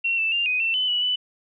sine tone with pitch steps, 2727 / 2651 / 2792 / 2500 / 2687 / 3020 / 2944 / 2986 Hz, F7 / E7 / F7 / D#7 / E7 / F#7 / F#7 / F#7, -42 / +9 / -1 / +8 / +33 / +35 / -9 / +15 cents, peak -20 dBFS, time 0.04-1.16 s, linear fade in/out 10 ms, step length 140 ms, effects none

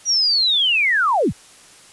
sine linear sweep, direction down, 5840 to 31.36 Hz, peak -14 dBFS, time 0.05-1.33 s, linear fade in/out 50 ms, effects white hiss -46 dBFS RMS until 1.92 s + resampled to 24000 Hz

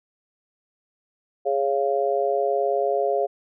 sine chord, Db major, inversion second, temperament just, 415.8 / 554.4 / 693 Hz, Ab4 / Db5 / F5, +2 / 0 / -14 cents, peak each -24 / -24 / -24 dBFS, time 1.45-3.27 s, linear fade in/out 20 ms, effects none

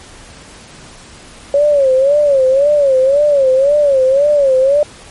sine tone with vibrato, 554.4 Hz, C#5, in tune, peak -7 dBFS, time 1.54-4.83 s, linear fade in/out 2 ms, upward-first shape sine, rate 1.9 Hz, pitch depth 120 cents each way, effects pink hiss -37 dBFS RMS until 5.1 s + MP3 48 kbps

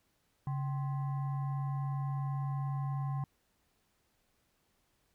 sine tone with frequency modulation, 138.59 Hz, C#3, in tune, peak -32 dBFS, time 0.47-3.24 s, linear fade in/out 2 ms, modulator 912 Hz, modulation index 0.39, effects pink hiss -75 dBFS RMS until 5.14 s

